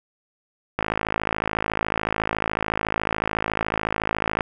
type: click train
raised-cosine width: 0.5 ms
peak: -7 dBFS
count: 196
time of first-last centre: 0.79-4.408 s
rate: 53.9 Hz
effects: none